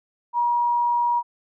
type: tone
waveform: sine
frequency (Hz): 956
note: A#5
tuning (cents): +43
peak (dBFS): -18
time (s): 0.33-1.23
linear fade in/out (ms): 50
effects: none